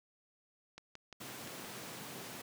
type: click train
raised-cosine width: 0.2 ms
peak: -31 dBFS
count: 6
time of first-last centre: 0.78-1.648 s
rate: 5.76 Hz
type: high-pass noise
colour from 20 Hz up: pink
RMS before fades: -47 dBFS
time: 1.2-2.42 s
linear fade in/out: 10 ms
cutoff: 130 Hz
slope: 24 dB/octave
effects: none